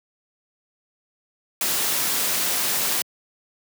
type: noise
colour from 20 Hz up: white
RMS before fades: -23 dBFS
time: 1.61-3.02 s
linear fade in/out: 2 ms
effects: high-pass 150 Hz 12 dB/octave